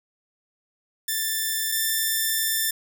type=tone pair in turn; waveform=5% pulse; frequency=1771 / 1777.5 Hz; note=A6 / A6; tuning=+11 / +17 cents; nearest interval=unison; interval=6 cents; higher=second; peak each=-13 / -11 dBFS; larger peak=second; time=1.08-1.72 / 1.72-2.71 s; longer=second; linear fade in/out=5 ms; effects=none